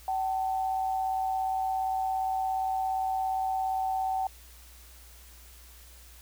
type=tone pair together; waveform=sine; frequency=762.7 / 880 Hz; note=G5 / A5; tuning=-48 / 0 cents; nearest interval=major second; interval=248 cents; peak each=-27 / -36 dBFS; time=0.08-4.27 s; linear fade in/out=2 ms; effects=added 60 Hz sine -51 dBFS peak until 6.21 s + white hiss -54 dBFS RMS until 6.21 s